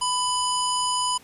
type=harmonic tone; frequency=996 Hz; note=B5; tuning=14 cents sharp; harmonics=1 / 3 / 5 / 7 / 9 / 10; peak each=-24 / -29 / -31 / -32 / -34 / -34 dBFS; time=0.01-1.18 s; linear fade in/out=10 ms; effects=pink hiss -51 dBFS RMS until 1.23 s + resampled to 32000 Hz